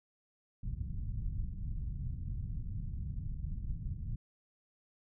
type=low-pass noise; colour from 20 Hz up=pink; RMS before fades=-38 dBFS; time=0.63-4.16 s; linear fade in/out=5 ms; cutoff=150 Hz; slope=24 dB/octave; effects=none